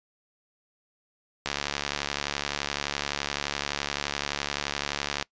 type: click train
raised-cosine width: 0.2 ms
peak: -10 dBFS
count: 271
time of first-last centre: 1.46-5.226 s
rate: 71.7 Hz
effects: noise-tail reverb RT60 0.1 s tail -23 dB re dry + resampled to 16000 Hz